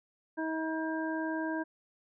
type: harmonic tone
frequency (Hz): 319.1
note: D#4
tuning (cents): +44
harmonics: 1 / 2 / 3 / 5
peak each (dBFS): -33 / -39 / -40 / -39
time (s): 0.37-1.64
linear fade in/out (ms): 20
effects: none